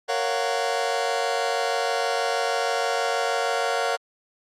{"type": "chord", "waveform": "sawtooth", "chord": "Gb major seventh", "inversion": "first", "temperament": "just", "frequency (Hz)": [462.5, 555, 693.7, 740], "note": ["Bb4", "Db5", "F5", "Gb5"], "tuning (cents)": [-14, 2, -12, 0], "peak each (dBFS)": -24, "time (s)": [0.08, 3.97], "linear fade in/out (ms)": 20, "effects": ["low-pass 7000 Hz 12 dB/octave", "Opus 48 kbps"]}